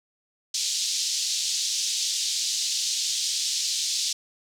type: band-pass noise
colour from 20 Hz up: white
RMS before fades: -27 dBFS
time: 0.54-4.13 s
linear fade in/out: 5 ms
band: 3600 to 6600 Hz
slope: 24 dB/octave
effects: none